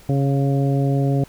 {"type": "harmonic tone with a mistuned harmonic", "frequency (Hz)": 138, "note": "C#3", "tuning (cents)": -7, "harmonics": [1, 2, 3, 4, 5], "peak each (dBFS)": [-17, -23, -27, -29, -31], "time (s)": [0.09, 1.24], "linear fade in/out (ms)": 2, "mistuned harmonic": 5, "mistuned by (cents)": 23, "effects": ["pink hiss -48 dBFS RMS until 1.28 s"]}